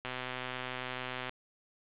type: click train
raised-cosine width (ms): 0.3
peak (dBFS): -21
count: 159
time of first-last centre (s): 0.05-1.294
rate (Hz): 127
effects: resampled to 8000 Hz + 9-bit